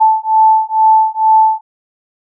sine beating tone pair, 876 / 878.2 Hz, A5 / A5, -8 / -4 cents, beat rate 2.2 Hz, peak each -10 dBFS, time 0-1.61 s, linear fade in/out 20 ms, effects none

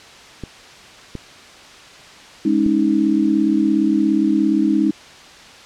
clicks, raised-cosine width 3 ms, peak -15 dBFS, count 3, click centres 0.437 / 1.153 / 2.663 s
sine chord, Ab suspended fourth, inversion none, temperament equal with one note detuned, 207.7 / 277.2 / 314.4 Hz, Ab3 / Db4 / Eb4, 0 / 0 / +18 cents, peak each -19 / -19 / -16 dBFS, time 2.45-4.91 s, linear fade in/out 5 ms
effects white hiss -41 dBFS RMS until 5.65 s + low-pass 5000 Hz 12 dB/octave

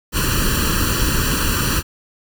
pink noise with comb filter, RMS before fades -18 dBFS, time 0.12-1.83 s, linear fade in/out 50 ms, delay 0.69 ms, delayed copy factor +0.95, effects none

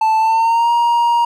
triangle tone with pitch glide, 880 to 943.2 Hz, A5 to A#5, 0 to +20 cents, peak -9 dBFS, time 0.01-1.25 s, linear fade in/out 5 ms, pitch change +120 cents, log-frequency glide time 0.18-0.71 s, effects none

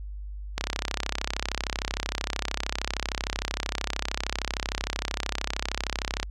click train, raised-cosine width 0.2 ms, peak -9 dBFS, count 188, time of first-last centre 0.58-6.23 s, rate 33.1 Hz, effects added 50 Hz sine -34 dBFS peak until 6.3 s

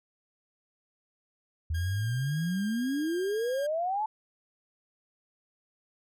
sine exponential sweep, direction up, 77.78 to 888 Hz, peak -27 dBFS, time 1.7-4.06 s, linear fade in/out 5 ms
sawtooth tone with vibrato, 1618 Hz, G#6, 46 cents flat, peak -37 dBFS, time 1.74-3.67 s, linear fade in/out 10 ms, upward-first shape triangle, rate 1.9 Hz, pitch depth 21 cents each way
effects none

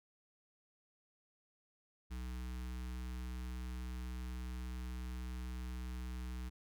square tone with notch filter, 61.8 Hz, B1, 2 cents sharp, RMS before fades -43 dBFS, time 2.1-6.5 s, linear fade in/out 20 ms, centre 580 Hz, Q 0.96, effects none

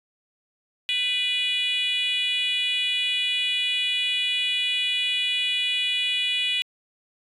sine tone with frequency modulation, 2932 Hz, F#7, 16 cents flat, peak -20 dBFS, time 0.89-6.62 s, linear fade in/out 0 ms, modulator 467 Hz, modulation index 1.3, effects tanh soft clip ceiling -19 dBFS

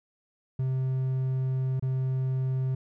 triangle tone with dropouts, 130.81 Hz, C3, in tune, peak -23 dBFS, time 0.59-2.75 s, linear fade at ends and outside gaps 5 ms, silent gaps 1.797-1.824 s, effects none

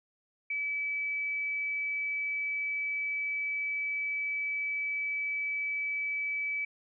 sine tone, 2297 Hz, D7, 39 cents flat, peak -30 dBFS, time 0.5-6.65 s, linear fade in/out 5 ms, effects none

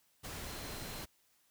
sine tone in noise, 4127 Hz, C8, 25 cents flat, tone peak -54 dBFS, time 0.45-1.05 s, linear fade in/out 20 ms, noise pink, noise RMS -44 dBFS, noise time 0.23-1.06 s, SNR -13 dB, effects white hiss -72 dBFS RMS until 1.5 s

